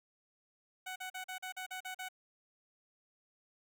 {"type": "tone bursts", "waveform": "15% pulse", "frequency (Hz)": 745, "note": "F#5", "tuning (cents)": 12, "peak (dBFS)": -34, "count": 9, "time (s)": [0.86, 2.088], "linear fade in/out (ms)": 10, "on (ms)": 100, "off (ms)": 41, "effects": []}